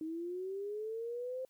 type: linear sweep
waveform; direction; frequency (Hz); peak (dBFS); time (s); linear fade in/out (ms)
sine; up; 311.1 to 523.3; -37; 0.01-1.45; 2
effects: white hiss -75 dBFS RMS until 1.49 s